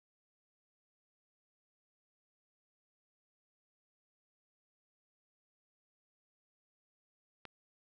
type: click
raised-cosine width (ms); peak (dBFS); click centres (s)
0.3; -30; 7.453
effects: none